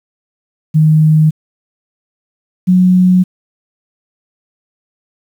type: tone pair in turn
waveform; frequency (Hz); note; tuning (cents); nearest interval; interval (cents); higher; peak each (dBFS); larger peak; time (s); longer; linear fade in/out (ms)
sine; 155.56 / 182.82; D#3 / F#3; 0 / -20; minor third; 280; second; -5; neither; 0.74-1.31 / 2.67-3.24; neither; 20
effects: 7-bit